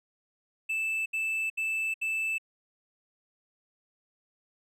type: tone bursts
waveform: triangle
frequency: 2637 Hz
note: E7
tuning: in tune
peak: -26 dBFS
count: 4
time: 0.69-2.383 s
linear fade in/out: 10 ms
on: 370 ms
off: 71 ms
effects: none